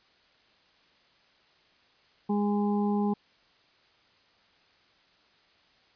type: harmonic tone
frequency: 205.6 Hz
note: G#3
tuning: 17 cents flat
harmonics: 1 / 2 / 4 / 5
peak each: -25 / -32 / -34 / -42 dBFS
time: 2.29-3.14 s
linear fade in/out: 10 ms
effects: white hiss -63 dBFS RMS until 5.95 s + resampled to 11025 Hz